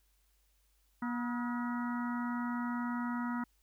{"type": "harmonic tone with a mistuned harmonic", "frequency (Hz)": 240.8, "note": "B3", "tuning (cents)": -44, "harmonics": [1, 3, 4, 5, 6, 7, 8], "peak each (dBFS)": [-34, -50, -42, -44, -46, -57, -49], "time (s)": [1.02, 3.44], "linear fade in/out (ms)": 5, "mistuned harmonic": 5, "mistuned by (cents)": 86, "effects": ["added 50 Hz sine -70 dBFS peak until 3.62 s", "white hiss -75 dBFS RMS until 3.62 s"]}